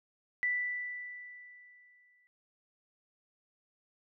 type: tone with exponential decay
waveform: sine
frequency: 1975.5 Hz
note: B6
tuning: in tune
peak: -27 dBFS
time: 0.43-2.27 s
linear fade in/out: 0 ms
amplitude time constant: 400 ms
effects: none